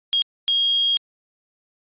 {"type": "tone bursts at uneven times", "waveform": "sine", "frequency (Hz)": 3258, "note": "G#7", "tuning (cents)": -34, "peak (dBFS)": -16, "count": 2, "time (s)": [[0.13, 0.22], [0.48, 0.97]], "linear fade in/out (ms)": 0, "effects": ["resampled to 8000 Hz"]}